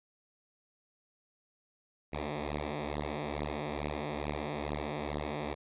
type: beating tone pair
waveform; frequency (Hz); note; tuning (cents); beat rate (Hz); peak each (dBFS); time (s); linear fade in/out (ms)
5% pulse; 73.1 / 75.4; D2 / D2; -7 / +46; 2.3; -26; 2.12-5.55; 20
effects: resampled to 8000 Hz